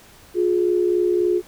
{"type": "tone pair together", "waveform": "sine", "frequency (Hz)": [356.2, 419.8], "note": ["F4", "G#4"], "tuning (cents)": [34, 19], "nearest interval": "minor third", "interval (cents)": 285, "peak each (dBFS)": [-17, -22], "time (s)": [0.34, 1.42], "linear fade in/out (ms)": 50, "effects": ["pink hiss -48 dBFS RMS until 1.47 s"]}